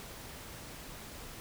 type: silence
effects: pink hiss -47 dBFS RMS until 1.4 s